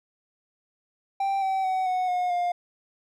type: tone with pitch steps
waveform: triangle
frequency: 784 / 767.9 / 752.1 / 736.6 / 721.4 / 706.6 Hz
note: G5 / G5 / F#5 / F#5 / F#5 / F5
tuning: 0 / -36 / +28 / -8 / -44 / +20 cents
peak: -21 dBFS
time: 1.2-2.52 s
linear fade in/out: 5 ms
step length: 220 ms
effects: none